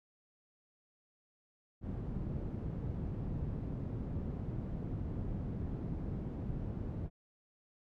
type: low-pass noise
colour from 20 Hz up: white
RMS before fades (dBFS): -39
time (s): 1.81-7.1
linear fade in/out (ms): 50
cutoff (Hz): 170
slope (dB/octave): 12
effects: none